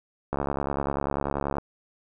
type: click train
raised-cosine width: 1 ms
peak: -13 dBFS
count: 89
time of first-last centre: 0.33-1.584 s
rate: 70.2 Hz
effects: none